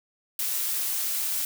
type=noise; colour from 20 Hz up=blue; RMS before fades=-28 dBFS; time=0.39-1.45 s; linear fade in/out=2 ms; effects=none